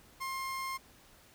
30% pulse tone, 1062 Hz, C6, 25 cents sharp, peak -33 dBFS, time 0.2-0.78 s, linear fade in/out 20 ms, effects pink hiss -60 dBFS RMS until 1.34 s

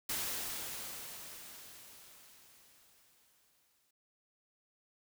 white noise with exponential decay, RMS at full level -36 dBFS, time 0.09-3.91 s, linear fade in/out 5 ms, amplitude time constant 830 ms, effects none

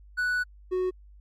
triangle tone pair in turn, 1480 / 368.5 Hz, F#6 / F#4, 0 / -7 cents, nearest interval 2 octaves, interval 2407 cents, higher first, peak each -22 dBFS, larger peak neither, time 0.17-0.44 / 0.71-0.91 s, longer first, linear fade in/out 20 ms, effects added 50 Hz sine -48 dBFS peak until 1.2 s + MP3 64 kbps

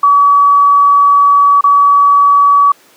sine tone with dropouts, 1139 Hz, C#6, 47 cents sharp, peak -4 dBFS, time 0.03-2.72 s, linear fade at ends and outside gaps 5 ms, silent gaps 1.61-1.639 s, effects pink hiss -45 dBFS RMS until 2.96 s + high-pass 300 Hz 12 dB/octave

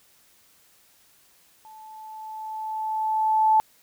sine tone with level ramp, 872 Hz, A5, 16 cents flat, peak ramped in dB -44 to -14 dBFS, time 1.65-3.6 s, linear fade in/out 0 ms, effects white hiss -59 dBFS RMS until 3.82 s

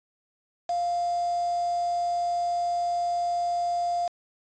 sine tone with quantisation, 698.5 Hz, F5, in tune, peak -24 dBFS, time 0.69-4.08 s, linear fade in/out 5 ms, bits 6, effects resampled to 16000 Hz

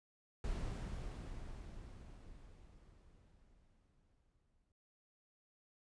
brown noise with exponential decay, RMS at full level -39 dBFS, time 0.44-4.72 s, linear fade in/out 2 ms, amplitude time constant 930 ms, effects noise-tail reverb RT60 0.3 s tail -24 dB re dry + resampled to 22050 Hz

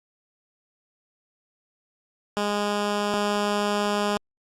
10% pulse tone pair in turn, 206 / 206 Hz, G#3 / G#3, -14 / -14 cents, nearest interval unison, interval 0 cents, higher neither, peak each -15 / -14 dBFS, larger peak second, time 2.37-3.14 / 3.14-4.17 s, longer second, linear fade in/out 0 ms, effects low-pass 8000 Hz 12 dB/octave + Opus 48 kbps

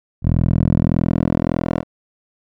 10% pulse tone with band-pass filter sweep, 41.67 Hz, E1, 19 cents sharp, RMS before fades -17 dBFS, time 0.22-1.84 s, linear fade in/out 50 ms, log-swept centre 100 to 490 Hz, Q 0.88, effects none

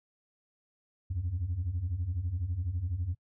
sine beating tone pair, 80.2 / 92.2 Hz, E2 / F#2, -47 / -6 cents, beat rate 12 Hz, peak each -34 / -30 dBFS, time 1.1-3.15 s, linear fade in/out 10 ms, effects noise-tail reverb RT60 0.1 s tail -25 dB re dry + tanh soft clip ceiling -26 dBFS

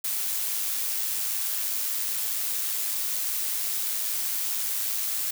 blue noise with amplitude modulation, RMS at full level -27 dBFS, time 0.04-5.31 s, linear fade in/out 5 ms, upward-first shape sine, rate 105 Hz, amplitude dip 30%, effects none

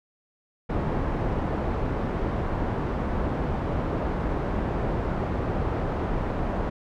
pink low-pass noise, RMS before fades -27 dBFS, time 0.69-6.7 s, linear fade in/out 10 ms, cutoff 970 Hz, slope 12 dB/octave, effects none

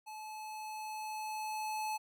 square tone with level ramp, 862 Hz, A5, 36 cents flat, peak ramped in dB -45 to -35 dBFS, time 0.06-1.98 s, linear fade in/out 20 ms, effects none

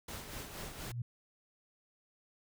pink noise with tremolo, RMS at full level -43 dBFS, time 0.08-0.92 s, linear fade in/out 5 ms, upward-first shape sine, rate 4.2 Hz, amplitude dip 50%
sine tone with exponential growth, 120 Hz, B2, 49 cents flat, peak -32 dBFS, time 0.67-1.02 s, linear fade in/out 5 ms, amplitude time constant 76 ms
effects none

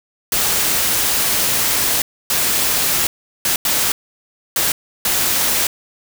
white noise bursts at uneven times, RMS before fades -17 dBFS, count 6, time 0.32-2.02 / 2.3-3.07 / 3.45-3.56 / 3.65-3.92 / 4.56-4.72 / 5.05-5.67 s, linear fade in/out 2 ms, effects none

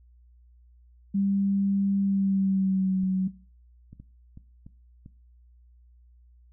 sine tone with pitch glide, 197.6 to 187.92 Hz, G3 to F#3, +14 to +27 cents, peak -22 dBFS, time 1.14-3.28 s, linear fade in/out 10 ms, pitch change -87 cents, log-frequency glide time 2-3 s
clicks, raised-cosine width 5 ms, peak -32 dBFS, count 6, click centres 3.034 / 3.93 / 4 / 4.374 / 4.665 / 5.061 s
effects noise-tail reverb RT60 0.4 s tail -18 dB re dry + added 60 Hz sine -53 dBFS peak until 6.52 s

